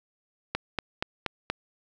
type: click train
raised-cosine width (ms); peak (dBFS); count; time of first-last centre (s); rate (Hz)
0.3; -11; 5; 0.55-1.5; 4.21
effects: none